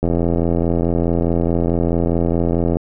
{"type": "click train", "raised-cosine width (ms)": 2, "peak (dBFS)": -5, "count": 233, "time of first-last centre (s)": [0.03, 2.769], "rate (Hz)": 84.7, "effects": []}